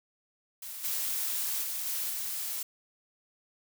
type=noise with level steps; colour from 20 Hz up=blue; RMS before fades=-41 / -32 / -35 / -33 / -35 dBFS; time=0.62-2.63 s; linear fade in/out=5 ms; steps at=0.83 / 1.62 / 1.85 / 2.09 s; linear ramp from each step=20 ms; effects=none

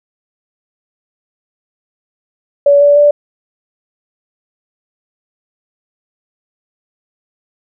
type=tone with pitch steps; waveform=sine; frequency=570 / 577.3 / 584.7 Hz; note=C#5 / D5 / D5; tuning=+48 / -30 / -8 cents; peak=-4 dBFS; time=2.66-3.11 s; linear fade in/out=5 ms; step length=150 ms; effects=none

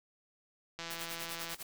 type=click train; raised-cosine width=0.2 ms; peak=-24 dBFS; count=127; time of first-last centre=0.79-1.544 s; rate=167 Hz
type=noise with tremolo; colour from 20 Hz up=white; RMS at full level=-42 dBFS; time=0.9-1.63 s; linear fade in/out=5 ms; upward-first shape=sine; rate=10 Hz; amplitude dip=90%
effects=none

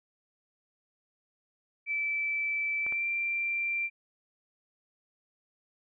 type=tone with pitch glide; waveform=sine; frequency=2319 to 2361 Hz; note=D7 to D7; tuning=-22 to +9 cents; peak=-28 dBFS; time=1.86-3.9 s; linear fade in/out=50 ms; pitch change=+31 cents; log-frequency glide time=2.79-3.06 s
type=clicks; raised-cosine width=0.5 ms; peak=-28 dBFS; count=2; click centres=2.865 / 2.924 s
effects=none

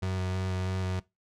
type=tone with vibrato; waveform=35% pulse; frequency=93.1 Hz; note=F#2; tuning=11 cents sharp; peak=-27 dBFS; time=0.02-1 s; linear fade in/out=10 ms; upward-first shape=square; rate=3.1 Hz; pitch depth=11 cents each way; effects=noise-tail reverb RT60 0.2 s tail -20 dB re dry + low-pass 7000 Hz 12 dB/octave

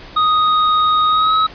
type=tone with pitch glide; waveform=square; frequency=1247 to 1280.6 Hz; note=D#6 to D#6; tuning=+3 to +49 cents; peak=-12 dBFS; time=0.16-1.47 s; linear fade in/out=10 ms; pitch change=+46 cents; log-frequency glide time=1.08-1.34 s; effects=pink hiss -37 dBFS RMS until 1.54 s + resampled to 11025 Hz

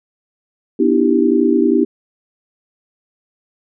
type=chord; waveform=sine; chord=E minor seventh; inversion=second; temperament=equal with one note detuned; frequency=246.9 / 299.7 / 329.6 / 392 Hz; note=B3 / D4 / E4 / G4; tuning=0 / +35 / 0 / 0 cents; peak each=-16 dBFS; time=0.79-1.85 s; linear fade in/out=10 ms; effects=none

